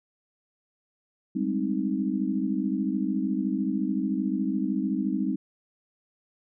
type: chord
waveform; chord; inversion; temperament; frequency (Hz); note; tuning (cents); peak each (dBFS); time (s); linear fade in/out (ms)
sine; Ab major seventh; third; equal with one note detuned; 196 / 209.7 / 261.6 / 311.1; G3 / Ab3 / C4 / Eb4; 0 / +17 / 0 / 0; -29 / -32 / -29 / -30; 1.35-5.36; 10
effects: none